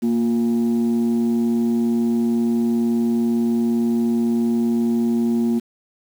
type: tone pair together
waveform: sine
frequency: 233.1 / 355.2 Hz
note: A#3 / F4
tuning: 0 / +29 cents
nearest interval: perfect fifth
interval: 729 cents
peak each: -15 / -23 dBFS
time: 0.02-5.6 s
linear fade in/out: 20 ms
effects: tanh soft clip ceiling -13 dBFS + 7-bit